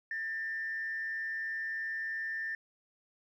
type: tone with frequency modulation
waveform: sine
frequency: 1790 Hz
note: A6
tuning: 29 cents sharp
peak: -33 dBFS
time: 0.11-2.55 s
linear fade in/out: 2 ms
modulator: 123 Hz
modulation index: 0.43
effects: tanh soft clip ceiling -29 dBFS + 12-bit